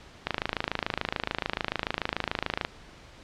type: click train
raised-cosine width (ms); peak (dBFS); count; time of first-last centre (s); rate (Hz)
0.3; -10; 65; 0.27-2.649; 26.9
effects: pink hiss -50 dBFS RMS until 3.23 s + low-pass 5000 Hz 12 dB/octave